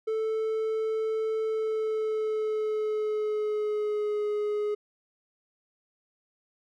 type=tone with pitch glide; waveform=triangle; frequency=440 to 418.4 Hz; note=A4 to G#4; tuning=0 to +13 cents; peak=-24 dBFS; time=0.07-4.75 s; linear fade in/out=10 ms; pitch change=-87 cents; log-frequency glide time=1.44-4.26 s; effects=none